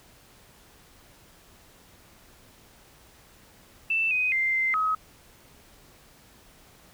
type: tone with pitch steps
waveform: sine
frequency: 2659 / 2505 / 2090 / 2079 / 1272 Hz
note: E7 / D#7 / C7 / C7 / D#6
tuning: +14 / +11 / -2 / -12 / +38 cents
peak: -22 dBFS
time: 3.9-4.95 s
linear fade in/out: 5 ms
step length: 210 ms
effects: pink hiss -55 dBFS RMS until 6.93 s